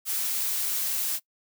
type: noise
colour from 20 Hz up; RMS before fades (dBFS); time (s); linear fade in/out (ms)
blue; -28; 0.05-1.2; 50
effects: noise-tail reverb RT60 0.1 s tail -22 dB re dry